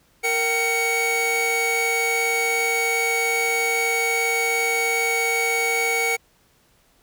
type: tone cluster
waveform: 45% pulse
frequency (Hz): 463.1 / 771 / 2236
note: A#4 / G5 / C#7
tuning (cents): -11 / -29 / +14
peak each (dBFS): -26 / -28 / -21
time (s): 0.23-6.17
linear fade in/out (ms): 20
effects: pink hiss -60 dBFS RMS until 7.02 s